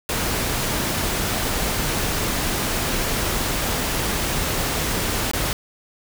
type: noise with dropouts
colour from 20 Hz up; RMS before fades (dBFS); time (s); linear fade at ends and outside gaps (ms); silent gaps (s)
pink; -23; 0.09-5.53; 1; 5.314-5.334
effects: none